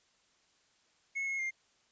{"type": "tone with pitch steps", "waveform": "triangle", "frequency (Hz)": [2186, 2170, 2113], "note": ["C#7", "C#7", "C7"], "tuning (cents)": [-25, -37, 16], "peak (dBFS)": -31, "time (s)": [1.15, 1.51], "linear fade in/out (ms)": 20, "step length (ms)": 120, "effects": ["white hiss -70 dBFS RMS until 1.91 s", "resampled to 16000 Hz"]}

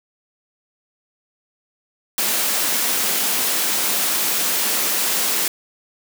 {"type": "high-pass noise", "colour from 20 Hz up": "white", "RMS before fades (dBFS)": -20, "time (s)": [2.18, 5.48], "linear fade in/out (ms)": 2, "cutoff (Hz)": 170, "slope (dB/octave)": 48, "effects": []}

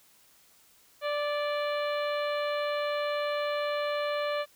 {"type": "harmonic tone with a mistuned harmonic", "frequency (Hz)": 587.3, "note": "D5", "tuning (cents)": 0, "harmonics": [1, 2, 3, 4, 5, 6, 7], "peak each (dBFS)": [-29, -35, -39, -41, -43, -45, -46], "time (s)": [1.01, 4.46], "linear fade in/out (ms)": 50, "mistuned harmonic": 3, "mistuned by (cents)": -19, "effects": ["white hiss -61 dBFS RMS until 4.55 s"]}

